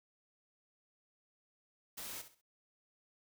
white noise with echo, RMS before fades -45 dBFS, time 1.97-2.22 s, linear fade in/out 10 ms, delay 65 ms, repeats 3, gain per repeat -11 dB, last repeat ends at 2.415 s, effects none

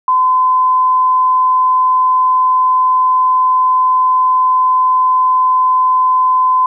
sine tone, 1021 Hz, C6, 43 cents flat, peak -8 dBFS, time 0.08-6.66 s, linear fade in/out 2 ms, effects none

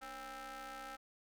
sawtooth ring-modulated tone, 256.8 Hz, C4, 32 cents flat, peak -39 dBFS, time 0.01-0.97 s, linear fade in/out 20 ms, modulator 1060 Hz, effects none

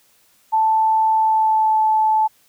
sine tone with pitch glide, 880 to 870.4 Hz, A5 to A5, 0 to -19 cents, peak -13 dBFS, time 0.52-2.28 s, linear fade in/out 20 ms, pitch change -19 cents, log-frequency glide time 1.15-1.82 s, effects white hiss -57 dBFS RMS until 2.48 s

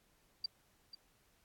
sine tone with echo, 4699 Hz, D8, in tune, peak -33 dBFS, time 0.44-0.46 s, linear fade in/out 5 ms, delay 490 ms, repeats 1, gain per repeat -13 dB, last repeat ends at 0.95 s, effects pink hiss -72 dBFS RMS until 1.44 s + AAC 64 kbps

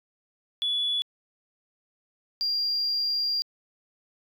sine tone pair in turn, 3421 / 4777 Hz, A7 / D8, -49 / +29 cents, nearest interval tritone, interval 578 cents, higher second, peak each -23 dBFS, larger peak neither, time 0.62-1.02 / 2.41-3.42 s, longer second, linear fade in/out 0 ms, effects tanh soft clip ceiling -19 dBFS

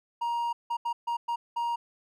triangle tone bursts at uneven times, 942 Hz, A#5, 18 cents sharp, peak -25 dBFS, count 6, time 0.21-0.53 / 0.7-0.77 / 0.85-0.93 / 1.07-1.17 / 1.28-1.36 / 1.56-1.76 s, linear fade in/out 10 ms, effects none

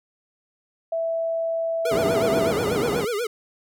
sine tone, 659.3 Hz, E5, in tune, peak -22 dBFS, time 0.92-2.51 s, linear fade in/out 5 ms
square tone with vibrato, 443.2 Hz, A4, 13 cents sharp, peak -24 dBFS, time 1.85-3.27 s, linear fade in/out 5 ms, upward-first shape sine, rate 8.2 Hz, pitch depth 180 cents each way
white band-pass noise, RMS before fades -26 dBFS, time 1.91-3.05 s, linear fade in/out 10 ms, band 110 to 510 Hz, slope 12 dB/octave
effects none

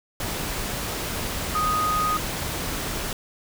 sine tone in noise, 1244.5 Hz, D#6, in tune, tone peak -21 dBFS, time 1.55-2.17 s, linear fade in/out 2 ms, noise pink, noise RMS -29 dBFS, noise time 0.2-3.13 s, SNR +5 dB, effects none

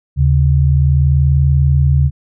sine tone pair together, 76.73 / 137.2 Hz, D#2 / C#3, -24 / -17 cents, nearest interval minor seventh, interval 1007 cents, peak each -11 dBFS, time 0.16-2.11 s, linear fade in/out 50 ms, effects none

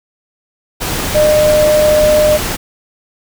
sine tone in noise, 607 Hz, D#5, 43 cents flat, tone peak -7 dBFS, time 1.14-2.38 s, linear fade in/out 20 ms, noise pink, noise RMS -18 dBFS, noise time 0.8-2.57 s, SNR +8 dB, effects none

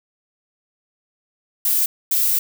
violet noise bursts at uneven times, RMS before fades -18 dBFS, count 2, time 1.65-1.86 / 2.11-2.39 s, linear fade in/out 5 ms, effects none

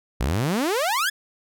sawtooth exponential sweep, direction up, 53.9 to 1760 Hz, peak -17 dBFS, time 0.2-1.1 s, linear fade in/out 10 ms, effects none

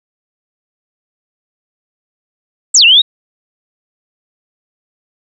sine exponential two-way sweep, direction down then up, 8372 to 2646 to 3877 Hz, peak -3 dBFS, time 2.74-3.02 s, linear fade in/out 10 ms, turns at 2.85 s, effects none

